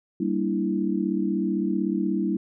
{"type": "chord", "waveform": "sine", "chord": "E half-diminished seventh", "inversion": "first", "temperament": "equal", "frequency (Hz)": [196, 233.1, 293.7, 329.6], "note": ["G3", "Bb3", "D4", "E4"], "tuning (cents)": [0, 0, 0, 0], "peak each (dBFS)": [-26, -30, -29, -27], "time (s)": [0.2, 2.37], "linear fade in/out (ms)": 5, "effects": []}